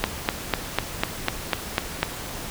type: click train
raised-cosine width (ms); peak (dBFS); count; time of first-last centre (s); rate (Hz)
0.3; -3; 9; 0.04-2.03; 4.02
effects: pink hiss -34 dBFS RMS until 2.5 s